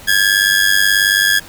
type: ring-modulated tone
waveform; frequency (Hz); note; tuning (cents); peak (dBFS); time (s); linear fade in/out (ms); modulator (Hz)
sawtooth; 1661.2; G#6; 0; -4; 0.07-1.4; 20; 49.3
effects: pink hiss -37 dBFS RMS until 1.48 s